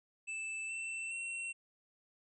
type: tone with pitch steps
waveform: square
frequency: 2637 / 2678 / 2721 Hz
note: E7 / E7 / F7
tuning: 0 / +27 / -46 cents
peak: -39 dBFS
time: 0.27-1.53 s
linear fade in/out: 20 ms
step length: 420 ms
effects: resampled to 24000 Hz